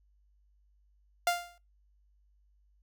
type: tone with exponential decay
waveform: sawtooth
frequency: 698.5 Hz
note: F5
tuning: in tune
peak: -19 dBFS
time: 1.27-1.58 s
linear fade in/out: 2 ms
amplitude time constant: 66 ms
effects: noise-tail reverb RT60 0.2 s tail -19 dB re dry + added 50 Hz sine -64 dBFS peak until 2.82 s